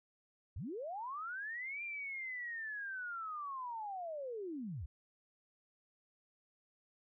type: linear two-way sweep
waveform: sine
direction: up then down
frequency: 58.27 to 2400 to 58.27 Hz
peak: -40 dBFS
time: 0.56-4.86 s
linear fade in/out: 5 ms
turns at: 1.83 s
effects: none